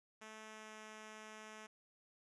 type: tone with pitch glide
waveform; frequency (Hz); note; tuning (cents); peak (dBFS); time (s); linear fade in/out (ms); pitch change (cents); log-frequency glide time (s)
5% pulse; 217.6 to 216.3; A3 to A3; -19 to -29; -40; 0.21-1.67; 10; -10; 0.41-0.74
effects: resampled to 22050 Hz